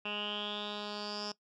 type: tone with low-pass filter sweep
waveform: 10% pulse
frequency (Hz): 207.7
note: G#3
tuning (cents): 0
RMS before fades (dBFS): -39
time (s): 0.05-1.32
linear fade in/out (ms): 5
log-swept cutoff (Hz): 2700 to 5300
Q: 9.4
effects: noise-tail reverb RT60 0.1 s tail -19 dB re dry